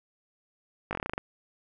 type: slowing click train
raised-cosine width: 0.5 ms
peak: -16 dBFS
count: 10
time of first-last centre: 0.91-1.179 s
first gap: 19 ms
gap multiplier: 1.11
effects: none